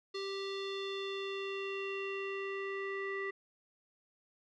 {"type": "tone with low-pass filter sweep", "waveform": "square", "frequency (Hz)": 392, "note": "G4", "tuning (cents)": 0, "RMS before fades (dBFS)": -39, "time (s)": [0.14, 3.31], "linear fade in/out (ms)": 10, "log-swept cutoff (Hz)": [4300, 2000], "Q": 4.4, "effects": []}